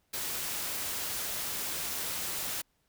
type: noise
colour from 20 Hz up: white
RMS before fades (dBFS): -35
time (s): 0.13-2.62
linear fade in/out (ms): 10
effects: pink hiss -74 dBFS RMS until 2.88 s